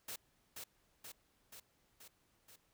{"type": "noise with echo", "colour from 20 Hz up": "white", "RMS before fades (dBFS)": -45, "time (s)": [0.08, 0.16], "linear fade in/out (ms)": 5, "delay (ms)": 480, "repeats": 5, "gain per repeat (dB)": -3, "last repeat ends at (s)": 2.56, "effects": ["pink hiss -75 dBFS RMS until 2.73 s"]}